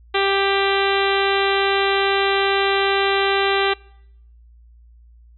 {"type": "harmonic tone", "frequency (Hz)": 393.6, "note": "G4", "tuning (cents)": 7, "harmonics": [1, 2, 3, 4, 5, 6, 7, 8, 9, 10], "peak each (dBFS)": [-20, -23, -25, -26, -27, -28, -28, -29, -30, -30], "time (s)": [0.14, 3.74], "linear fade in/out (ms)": 10, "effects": ["noise-tail reverb RT60 0.8 s tail -26 dB re dry", "added 58 Hz sine -45 dBFS peak until 5.37 s"]}